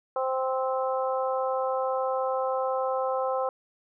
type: harmonic tone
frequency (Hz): 261.4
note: C4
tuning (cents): -1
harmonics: 2 / 3 / 4 / 5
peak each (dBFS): -27 / -31 / -33 / -35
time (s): 0.16-3.49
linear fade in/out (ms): 2
effects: none